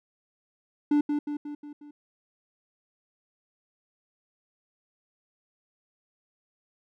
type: tone with echo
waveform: triangle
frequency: 293.7 Hz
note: D4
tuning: in tune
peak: -17 dBFS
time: 0.91-1.01 s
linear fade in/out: 5 ms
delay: 180 ms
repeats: 5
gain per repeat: -5 dB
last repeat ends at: 1.91 s
effects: none